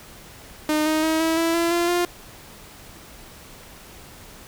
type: tone with pitch steps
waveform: sawtooth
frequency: 305.9 / 312 / 318.2 / 324.5 / 330.9 / 337.5 / 344.2 / 351 Hz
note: D#4 / D#4 / D#4 / E4 / E4 / E4 / F4 / F4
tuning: -29 / +5 / +39 / -27 / +7 / +41 / -25 / +9 cents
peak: -15 dBFS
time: 0.69-2.05 s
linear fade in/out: 2 ms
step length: 170 ms
effects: pink hiss -44 dBFS RMS until 4.47 s